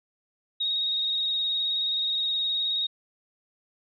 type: tone with vibrato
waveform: sine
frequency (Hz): 3750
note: A#7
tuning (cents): +10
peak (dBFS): -24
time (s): 0.6-2.87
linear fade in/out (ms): 10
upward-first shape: square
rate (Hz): 19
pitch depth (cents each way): 19
effects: none